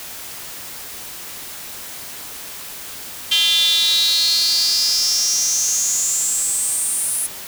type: tone with high-pass filter sweep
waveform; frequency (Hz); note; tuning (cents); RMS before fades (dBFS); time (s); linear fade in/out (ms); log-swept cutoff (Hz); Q
square; 185; F#3; 0; -18; 3.31-7.27; 10; 3200 to 10000; 8.9
effects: white hiss -33 dBFS RMS until 7.47 s